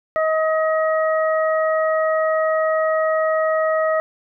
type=harmonic tone; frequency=633 Hz; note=D#5; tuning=30 cents sharp; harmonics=1 / 2 / 3; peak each=-17 / -23 / -27 dBFS; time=0.16-4 s; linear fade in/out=0 ms; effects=none